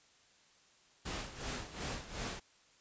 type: noise with tremolo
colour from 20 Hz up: pink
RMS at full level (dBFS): -39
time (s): 1.05-2.4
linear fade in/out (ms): 10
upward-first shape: sine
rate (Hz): 2.7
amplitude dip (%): 75
effects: white hiss -66 dBFS RMS until 2.8 s + resampled to 16000 Hz